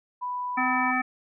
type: tone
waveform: sine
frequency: 990 Hz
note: B5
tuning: 4 cents sharp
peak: -28 dBFS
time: 0.21-0.92 s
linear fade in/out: 20 ms
type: harmonic tone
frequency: 255 Hz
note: C4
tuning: 44 cents flat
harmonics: 1 / 3 / 5 / 7 / 9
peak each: -29 / -29 / -29 / -29 / -29 dBFS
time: 0.57-1.02 s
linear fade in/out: 10 ms
effects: none